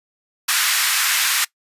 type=high-pass noise; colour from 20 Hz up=pink; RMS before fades=-18 dBFS; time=0.48-1.45 s; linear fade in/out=10 ms; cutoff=1300 Hz; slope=24 dB/octave; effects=noise-tail reverb RT60 0.1 s tail -21 dB re dry + resampled to 32000 Hz